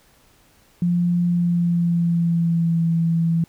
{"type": "tone with pitch glide", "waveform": "sine", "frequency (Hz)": [174.61, 165.96], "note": ["F3", "E3"], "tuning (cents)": [0, 12], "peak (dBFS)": -16, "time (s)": [0.82, 3.44], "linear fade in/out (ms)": 2, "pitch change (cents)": -88, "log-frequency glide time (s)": [1.26, 2.85], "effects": ["pink hiss -56 dBFS RMS until 3.48 s"]}